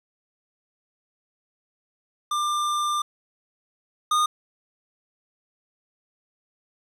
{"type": "tone pair in turn", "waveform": "square", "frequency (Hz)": [1193, 1225.1], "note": ["D6", "D#6"], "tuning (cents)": [27, -27], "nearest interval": "unison", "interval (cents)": 46, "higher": "second", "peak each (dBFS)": [-23, -19], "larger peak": "second", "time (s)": [[2.31, 3.02], [4.11, 4.26]], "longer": "first", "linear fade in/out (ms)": 5, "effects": ["low-pass 10000 Hz 12 dB/octave", "9-bit"]}